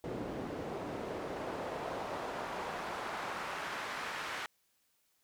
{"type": "noise with band-pass filter sweep", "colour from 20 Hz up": "pink", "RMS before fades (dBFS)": -40, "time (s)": [0.04, 4.46], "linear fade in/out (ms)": 0, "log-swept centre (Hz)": [330, 1700], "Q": 1.1, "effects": ["white hiss -75 dBFS RMS until 5.23 s"]}